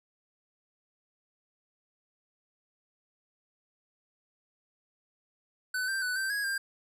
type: tone with pitch steps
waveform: square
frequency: 1506 / 1571 / 1491 / 1560 / 1657 / 1593 Hz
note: F#6 / G6 / F#6 / G6 / G#6 / G6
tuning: +30 / +3 / +13 / -9 / -4 / +27 cents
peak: -30 dBFS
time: 5.74-6.58 s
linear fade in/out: 5 ms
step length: 140 ms
effects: resampled to 32000 Hz